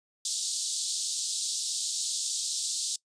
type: band-pass noise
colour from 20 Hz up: white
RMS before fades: -32 dBFS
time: 0.25-2.96 s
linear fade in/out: 2 ms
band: 3600 to 8900 Hz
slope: 48 dB/octave
effects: noise-tail reverb RT60 0.1 s tail -22 dB re dry + resampled to 22050 Hz